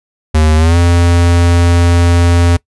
square tone with pitch glide, 77.78 to 86.3 Hz, D#2 to F2, 0 to -20 cents, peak -7 dBFS, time 0.34-2.57 s, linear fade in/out 10 ms, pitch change +180 cents, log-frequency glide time 0.56-0.77 s, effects noise-tail reverb RT60 0.1 s tail -22 dB re dry + resampled to 24000 Hz

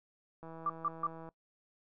click train, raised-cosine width 1 ms, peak -35 dBFS, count 141, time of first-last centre 0.43-1.289 s, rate 163 Hz
sine tone bursts, 1174.7 Hz, D6, in tune, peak -29 dBFS, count 3, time 0.66-1.068 s, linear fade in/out 2 ms, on 36 ms, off 150 ms
effects noise-tail reverb RT60 0.1 s tail -21 dB re dry

